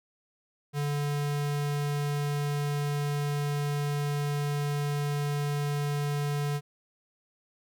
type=tone; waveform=square; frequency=145.1 Hz; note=D3; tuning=21 cents flat; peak=-28 dBFS; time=0.73-6.61 s; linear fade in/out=50 ms; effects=none